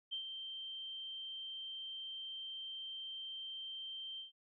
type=tone with ADSR envelope; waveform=sine; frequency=3136 Hz; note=G7; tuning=in tune; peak=-37 dBFS; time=0.11-4.32 s; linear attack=22 ms; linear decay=96 ms; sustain=-6 dB; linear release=130 ms; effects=none